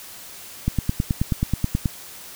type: click train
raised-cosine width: 5 ms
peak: -7 dBFS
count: 12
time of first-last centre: 0.68-1.858 s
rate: 9.34 Hz
effects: white hiss -40 dBFS RMS until 2.35 s